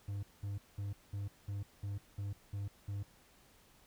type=tone bursts; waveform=triangle; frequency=100.4 Hz; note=G2; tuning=42 cents sharp; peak=-35 dBFS; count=9; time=0.08-3.03 s; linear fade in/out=5 ms; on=150 ms; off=200 ms; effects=pink hiss -65 dBFS RMS until 3.86 s